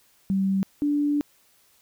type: tone pair in turn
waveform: sine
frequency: 193.2 / 291.5 Hz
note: G3 / D4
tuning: -25 / -13 cents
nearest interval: perfect fifth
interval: 712 cents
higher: second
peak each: -20 dBFS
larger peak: neither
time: 0.3-0.63 / 0.82-1.21 s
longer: second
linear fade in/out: 0 ms
effects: white hiss -61 dBFS RMS until 1.81 s